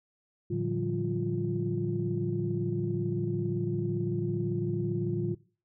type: tone cluster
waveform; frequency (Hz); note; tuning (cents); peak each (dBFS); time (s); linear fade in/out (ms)
sine; 112.2 / 145 / 172.4 / 190.3 / 350.2; A2 / D3 / F3 / F#3 / F4; +34 / -22 / -22 / +49 / +5; -33 / -33 / -36 / -37 / -32; 0.5-5.35; 10
effects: noise-tail reverb RT60 0.4 s tail -21 dB re dry + tanh soft clip ceiling -17 dBFS